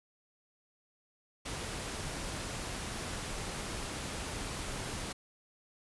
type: noise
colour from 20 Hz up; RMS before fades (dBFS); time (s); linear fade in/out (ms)
pink; -39; 1.45-5.13; 10
effects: resampled to 24000 Hz